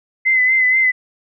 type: tone with vibrato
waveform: sine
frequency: 2042 Hz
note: C7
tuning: 43 cents flat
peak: -11 dBFS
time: 0.25-0.92 s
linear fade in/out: 20 ms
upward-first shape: sine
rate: 4.2 Hz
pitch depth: 37 cents each way
effects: none